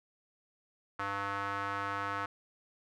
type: tone with band-pass filter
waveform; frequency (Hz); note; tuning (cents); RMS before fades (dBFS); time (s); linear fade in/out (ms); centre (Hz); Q
square; 99.8; G2; +32; -36; 0.99-2.26; 5; 1300; 2.9
effects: none